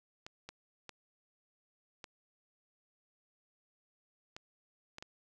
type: clicks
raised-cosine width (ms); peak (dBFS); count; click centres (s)
0.2; -28; 7; 0.265 / 0.49 / 0.893 / 2.042 / 4.365 / 4.984 / 5.025
effects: none